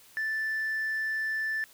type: tone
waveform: sine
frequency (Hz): 1760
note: A6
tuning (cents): 0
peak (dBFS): -26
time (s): 0.17-1.64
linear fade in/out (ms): 0
effects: tanh soft clip ceiling -26 dBFS + white hiss -56 dBFS RMS until 1.73 s